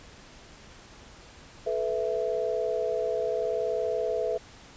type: chord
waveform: sine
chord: A suspended second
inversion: none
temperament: equal with one note detuned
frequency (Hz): 433.2 / 493.9 / 659.3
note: A4 / B4 / E5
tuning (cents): -27 / 0 / 0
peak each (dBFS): -30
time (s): 1.66-4.38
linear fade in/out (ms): 10
effects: pink hiss -50 dBFS RMS until 4.76 s + resampled to 16000 Hz